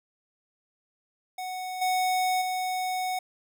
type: tone with level steps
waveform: square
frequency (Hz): 740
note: F#5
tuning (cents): 0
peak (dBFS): -33 / -24 / -28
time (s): 1.38-3.19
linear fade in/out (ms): 5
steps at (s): 1.81 / 2.41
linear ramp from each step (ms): 10
effects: none